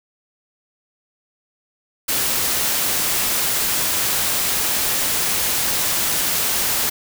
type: noise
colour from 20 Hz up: white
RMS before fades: -20 dBFS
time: 2.08-6.9 s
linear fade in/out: 10 ms
effects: none